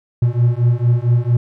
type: beating tone pair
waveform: triangle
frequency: 118.1 / 122.5 Hz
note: A#2 / B2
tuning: +23 / -14 cents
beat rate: 4.4 Hz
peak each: -13 dBFS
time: 0.22-1.37 s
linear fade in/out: 5 ms
effects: none